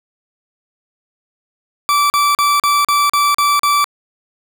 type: tone bursts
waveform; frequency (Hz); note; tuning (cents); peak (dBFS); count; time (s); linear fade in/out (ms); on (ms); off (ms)
40% pulse; 1161; D6; -20; -10; 8; 1.89-3.843; 0; 210; 39
effects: none